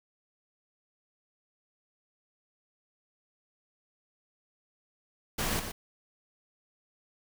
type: noise with echo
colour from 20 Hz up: pink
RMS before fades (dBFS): -31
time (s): 5.38-5.6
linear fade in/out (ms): 10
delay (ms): 120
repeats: 1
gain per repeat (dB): -7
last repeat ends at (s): 5.72
effects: none